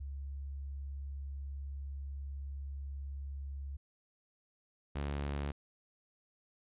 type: tone pair in turn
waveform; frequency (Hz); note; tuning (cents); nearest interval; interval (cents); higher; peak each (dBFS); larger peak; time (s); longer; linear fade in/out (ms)
sine / sawtooth; 69.3 / 71.33; C#2 / D2; 0 / -50; unison; 50; second; -39 / -31; second; 0-3.77 / 4.95-5.52; first; 10
effects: resampled to 8000 Hz